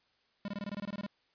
square tone bursts, 202.5 Hz, G#3, 43 cents flat, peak -36 dBFS, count 12, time 0.45-1.065 s, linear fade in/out 2 ms, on 32 ms, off 21 ms, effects white hiss -72 dBFS RMS until 1.34 s + resampled to 11025 Hz

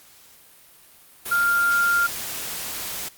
sine tone in noise, 1396.9 Hz, F6, in tune, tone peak -17 dBFS, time 1.31-2.07 s, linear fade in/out 10 ms, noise white, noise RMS -31 dBFS, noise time 1.25-3.09 s, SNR +11 dB, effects white hiss -51 dBFS RMS until 3.17 s + Opus 48 kbps

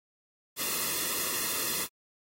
white noise with comb filter, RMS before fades -31 dBFS, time 0.56-1.88 s, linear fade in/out 50 ms, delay 1.3 ms, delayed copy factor -0.75, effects AAC 48 kbps

